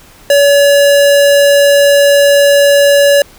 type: tone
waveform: square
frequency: 568 Hz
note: C#5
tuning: 42 cents sharp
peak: -5 dBFS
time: 0.3-3.22 s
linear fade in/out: 2 ms
effects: pink hiss -40 dBFS RMS until 3.38 s